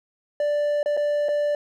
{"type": "tone with dropouts", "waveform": "triangle", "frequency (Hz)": 587.3, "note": "D5", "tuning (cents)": 0, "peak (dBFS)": -18, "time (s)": [0.4, 1.55], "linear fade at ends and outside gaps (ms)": 2, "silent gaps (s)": [[0.83, 0.859], [0.968, 0.973], [1.285, 1.289]], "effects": []}